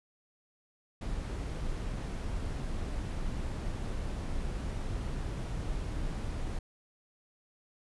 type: noise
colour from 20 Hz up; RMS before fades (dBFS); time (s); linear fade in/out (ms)
brown; -35; 1.01-6.59; 5
effects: resampled to 24000 Hz